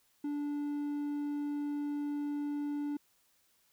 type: tone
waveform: triangle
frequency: 291 Hz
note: D4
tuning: 16 cents flat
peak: -31 dBFS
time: 0.24-2.97 s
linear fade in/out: 5 ms
effects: white hiss -71 dBFS RMS until 3.72 s